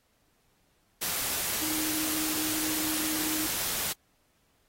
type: tone in noise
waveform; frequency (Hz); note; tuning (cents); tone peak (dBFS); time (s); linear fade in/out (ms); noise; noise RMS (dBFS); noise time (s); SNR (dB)
sine; 311.1; D#4; 0; -34; 1.61-3.47; 10; white; -31; 1.01-3.93; -6
effects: pink hiss -70 dBFS RMS until 4.68 s + AAC 48 kbps